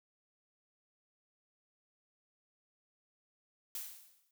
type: noise with exponential decay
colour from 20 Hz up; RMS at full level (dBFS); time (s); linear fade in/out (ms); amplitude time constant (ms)
blue; -39; 3.75-4.31; 2; 120
effects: noise-tail reverb RT60 0.1 s tail -26 dB re dry